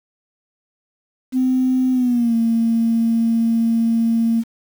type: tone with pitch glide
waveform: sine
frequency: 256.8 to 228.8 Hz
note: C4 to A#3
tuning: -32 to -32 cents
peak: -13 dBFS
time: 1.32-4.44 s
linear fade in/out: 50 ms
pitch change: -200 cents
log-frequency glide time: 1.92-2.35 s
effects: tanh soft clip ceiling -9 dBFS + 7-bit